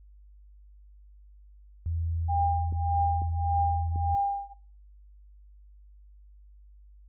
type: tone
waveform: sine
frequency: 83 Hz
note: E2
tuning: 12 cents sharp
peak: -27 dBFS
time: 1.86-4.15 s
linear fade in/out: 0 ms
type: tone with tremolo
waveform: sine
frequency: 800 Hz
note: G5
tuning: 35 cents sharp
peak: -23 dBFS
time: 2.28-4.54 s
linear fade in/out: 20 ms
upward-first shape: triangle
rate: 1.7 Hz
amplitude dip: 100%
type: clicks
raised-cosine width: 3 ms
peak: -28 dBFS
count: 3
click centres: 2.725 / 3.219 / 3.959 s
effects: noise-tail reverb RT60 0.4 s tail -18 dB re dry + added 50 Hz sine -50 dBFS peak until 7.08 s